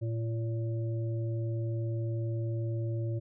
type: harmonic tone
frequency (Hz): 113.9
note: A#2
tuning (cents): -40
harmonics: 1 / 3 / 5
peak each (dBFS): -30 / -40 / -44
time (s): 0.01-3.2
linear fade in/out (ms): 20
effects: none